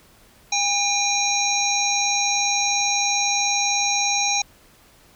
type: harmonic tone with a mistuned harmonic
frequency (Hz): 807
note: G#5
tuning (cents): -50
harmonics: 1 / 3 / 5 / 7 / 8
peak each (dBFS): -25 / -25 / -25 / -25 / -25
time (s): 0.52-4.42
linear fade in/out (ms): 5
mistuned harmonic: 5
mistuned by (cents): -33
effects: pink hiss -53 dBFS RMS until 5.15 s